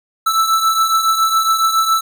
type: beating tone pair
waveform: square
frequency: 1318.5 / 1325.7 Hz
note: E6 / E6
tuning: 0 / +9 cents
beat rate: 7.2 Hz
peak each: -14 / -20 dBFS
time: 0.26-2.01 s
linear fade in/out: 10 ms
effects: none